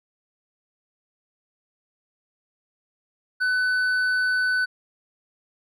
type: tone with hard clipping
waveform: sine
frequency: 1500 Hz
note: F#6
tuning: 23 cents sharp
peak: -21 dBFS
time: 3.4-4.66 s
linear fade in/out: 20 ms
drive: 4 dB
effects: none